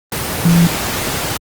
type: tone in noise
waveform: sine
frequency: 170 Hz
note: F3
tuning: 46 cents flat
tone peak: -7 dBFS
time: 0.45-0.67 s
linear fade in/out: 2 ms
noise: pink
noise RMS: -19 dBFS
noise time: 0.12-1.37 s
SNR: +9 dB
effects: high-pass 80 Hz 12 dB/octave + Opus 24 kbps